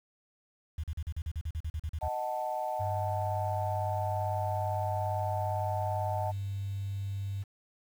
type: tone bursts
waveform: sine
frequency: 77.78 Hz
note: D#2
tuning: in tune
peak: -31 dBFS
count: 14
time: 0.78-2.084 s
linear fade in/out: 5 ms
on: 56 ms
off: 40 ms
type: chord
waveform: sine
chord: D# diminished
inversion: none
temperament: equal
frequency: 622.3 / 740 / 880 Hz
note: D#5 / F#5 / A5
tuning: 0 / 0 / 0 cents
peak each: -35 dBFS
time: 2.01-6.32 s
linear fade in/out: 20 ms
type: tone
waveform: sine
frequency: 98.8 Hz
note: G2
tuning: 14 cents sharp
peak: -32 dBFS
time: 2.79-7.44 s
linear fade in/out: 20 ms
effects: tanh soft clip ceiling -20 dBFS + 9-bit